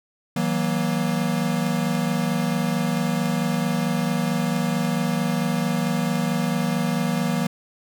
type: tone cluster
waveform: square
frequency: 162.7 / 187.2 / 236.2 Hz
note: E3 / F#3 / A#3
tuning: -22 / +20 / +23 cents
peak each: -26 dBFS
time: 0.36-7.47 s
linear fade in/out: 5 ms
effects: none